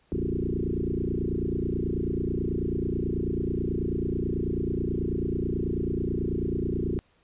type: tone with frequency modulation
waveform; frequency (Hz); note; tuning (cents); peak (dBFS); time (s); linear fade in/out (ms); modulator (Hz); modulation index
sine; 214.1; A3; -47; -25; 0.12-6.99; 0; 29.2; 6.4
effects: pink hiss -65 dBFS RMS until 7.23 s + resampled to 8000 Hz